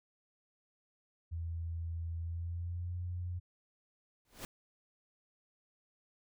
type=tone with pitch glide; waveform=sine; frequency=83.3 to 88.76 Hz; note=E2 to F2; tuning=+19 to +29 cents; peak=-36 dBFS; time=1.31-3.4 s; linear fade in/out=20 ms; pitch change=+110 cents; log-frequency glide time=2.19-2.98 s
type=noise with exponential growth; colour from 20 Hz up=pink; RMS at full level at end=-40 dBFS; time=4.25-4.45 s; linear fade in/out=1 ms; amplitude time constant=42 ms
effects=none